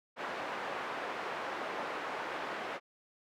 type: band-pass noise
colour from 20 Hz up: pink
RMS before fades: -39 dBFS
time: 0.16-2.8 s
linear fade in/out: 50 ms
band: 520 to 1800 Hz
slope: 12 dB/octave
effects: none